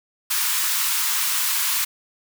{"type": "high-pass noise", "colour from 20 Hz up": "white", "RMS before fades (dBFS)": -22, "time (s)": [0.3, 1.85], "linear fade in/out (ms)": 10, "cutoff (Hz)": 890, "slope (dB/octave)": 96, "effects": []}